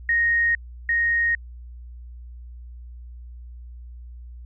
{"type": "tone pair in turn", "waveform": "sine", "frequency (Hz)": [1864.7, 1864.7], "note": ["A#6", "A#6"], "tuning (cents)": [0, 0], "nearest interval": "unison", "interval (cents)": 0, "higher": "neither", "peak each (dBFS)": [-17, -18], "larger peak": "first", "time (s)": [[0.09, 0.55], [0.89, 1.35]], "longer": "neither", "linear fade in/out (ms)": 2, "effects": ["added 60 Hz sine -37 dBFS peak until 4.45 s"]}